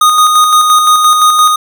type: tone with tremolo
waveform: square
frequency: 1238 Hz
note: D#6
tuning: 9 cents flat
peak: -4 dBFS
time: 0.01-1.56 s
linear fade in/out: 5 ms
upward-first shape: square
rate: 5.8 Hz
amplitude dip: 35%
effects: none